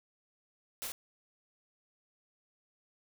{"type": "noise with echo", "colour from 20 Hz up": "white", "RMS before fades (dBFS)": -39, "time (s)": [0.82, 0.87], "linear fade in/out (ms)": 0, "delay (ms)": 49, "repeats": 1, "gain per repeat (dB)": -2, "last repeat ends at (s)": 0.919, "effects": []}